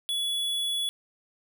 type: tone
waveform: square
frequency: 3400 Hz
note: G#7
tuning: 40 cents sharp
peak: -27 dBFS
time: 0.09-0.89 s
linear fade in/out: 0 ms
effects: none